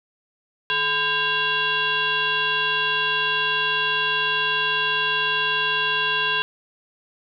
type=tone with frequency modulation; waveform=sine; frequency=2184 Hz; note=C#7; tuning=26 cents flat; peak=-19 dBFS; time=0.7-6.42 s; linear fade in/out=0 ms; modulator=585 Hz; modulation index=2.3; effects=none